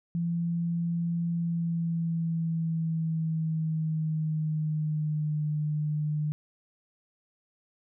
sine tone with pitch glide, 169.6 to 151.1 Hz, E3 to D3, +50 to +50 cents, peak -26 dBFS, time 0.15-6.32 s, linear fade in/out 0 ms, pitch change -200 cents, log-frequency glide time 1.31-5.45 s, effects none

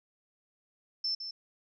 sine tone with echo, 5310 Hz, E8, 12 cents sharp, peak -29 dBFS, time 1.04-1.15 s, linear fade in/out 5 ms, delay 160 ms, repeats 1, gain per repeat -8 dB, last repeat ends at 1.31 s, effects none

